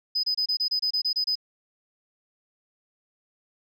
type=tone bursts; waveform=sine; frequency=5010 Hz; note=D#8; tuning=11 cents sharp; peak=-21 dBFS; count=11; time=0.15-1.355 s; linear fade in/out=10 ms; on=85 ms; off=27 ms; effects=tanh soft clip ceiling -18 dBFS